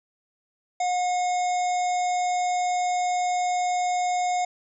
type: harmonic tone with a mistuned harmonic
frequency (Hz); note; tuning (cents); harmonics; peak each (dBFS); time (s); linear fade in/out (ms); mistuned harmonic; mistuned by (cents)
721; F#5; -45; 1 / 3 / 5 / 7 / 9 / 10; -22 / -35 / -42 / -45 / -43 / -38; 0.8-4.45; 5; 5; +32
effects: none